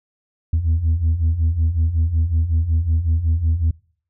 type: beating tone pair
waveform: sine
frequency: 77.78 / 83.18 Hz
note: D#2 / E2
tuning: 0 / +16 cents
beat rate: 5.4 Hz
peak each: -19 / -15 dBFS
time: 0.53-3.71 s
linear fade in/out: 5 ms
effects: noise-tail reverb RT60 0.5 s tail -26 dB re dry + tanh soft clip ceiling -12 dBFS